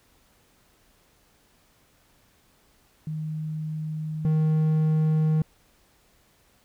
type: tone pair in turn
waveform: sine / triangle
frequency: 155.56 / 156.24 Hz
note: D#3 / D#3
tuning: 0 / +8 cents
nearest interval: unison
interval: 8 cents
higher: second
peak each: -28 / -17 dBFS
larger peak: second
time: 3.07-4.25 / 4.25-5.42 s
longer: first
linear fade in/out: 2 ms
effects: pink hiss -62 dBFS RMS until 6.64 s